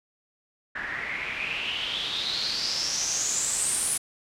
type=noise with low-pass filter sweep; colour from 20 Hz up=white; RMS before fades=-29 dBFS; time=0.75-3.98 s; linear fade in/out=10 ms; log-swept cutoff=1700 to 10000 Hz; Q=7.2; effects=none